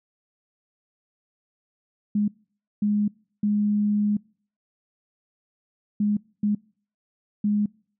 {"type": "tone bursts at uneven times", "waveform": "sine", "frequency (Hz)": 207.7, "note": "G#3", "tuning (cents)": 0, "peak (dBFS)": -19, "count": 6, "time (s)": [[2.15, 2.28], [2.82, 3.08], [3.43, 4.17], [6, 6.17], [6.43, 6.55], [7.44, 7.66]], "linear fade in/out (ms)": 5, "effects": ["noise-tail reverb RT60 0.5 s tail -26 dB re dry"]}